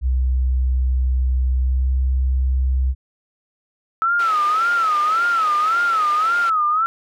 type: tone with pitch glide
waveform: sine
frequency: 63.8 to 64.92 Hz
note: C2 to C2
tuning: -43 to -13 cents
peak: -15 dBFS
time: 0.01-2.95 s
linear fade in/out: 50 ms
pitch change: +30 cents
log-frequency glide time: 1.59-1.89 s
type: tone with vibrato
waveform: sine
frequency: 1300 Hz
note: E6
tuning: 24 cents flat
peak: -15 dBFS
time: 4.02-6.86 s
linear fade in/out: 0 ms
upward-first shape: sine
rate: 1.8 Hz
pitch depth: 140 cents each way
type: band-pass noise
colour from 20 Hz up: white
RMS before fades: -34 dBFS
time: 4.19-6.5 s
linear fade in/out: 5 ms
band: 410 to 2700 Hz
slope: 12 dB/octave
effects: none